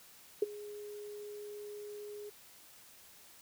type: tone with ADSR envelope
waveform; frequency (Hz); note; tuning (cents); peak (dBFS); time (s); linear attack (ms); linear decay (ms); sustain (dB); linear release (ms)
sine; 415.3; G#4; 0; -23; 0.42-2.3; 5; 21; -20; 10
effects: white hiss -58 dBFS RMS until 3.41 s